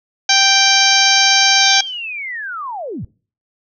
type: harmonic tone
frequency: 784 Hz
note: G5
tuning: in tune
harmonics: 1 / 2 / 3 / 4 / 5 / 6 / 7 / 8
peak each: -18 / -18 / -18 / -18 / -18 / -18 / -18 / -18 dBFS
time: 0.29-1.81 s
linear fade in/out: 5 ms
type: linear sweep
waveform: sine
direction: down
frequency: 3856 to 65.41 Hz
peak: -23 dBFS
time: 1.59-3.05 s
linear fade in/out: 5 ms
effects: noise-tail reverb RT60 0.4 s tail -23 dB re dry